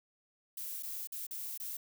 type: noise with dropouts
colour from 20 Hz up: violet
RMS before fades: -41 dBFS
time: 0.57-1.77 s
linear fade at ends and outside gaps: 5 ms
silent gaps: 0.826-0.831 / 1.073-1.121 / 1.268-1.309 / 1.576-1.599 s
effects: none